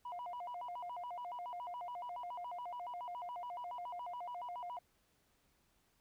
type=tone with vibrato; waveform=sine; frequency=830.6 Hz; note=G#5; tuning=in tune; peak=-40 dBFS; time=0.05-4.79 s; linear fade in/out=5 ms; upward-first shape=square; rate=7.1 Hz; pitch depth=280 cents each way; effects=tanh soft clip ceiling -40 dBFS + pink hiss -75 dBFS RMS until 6 s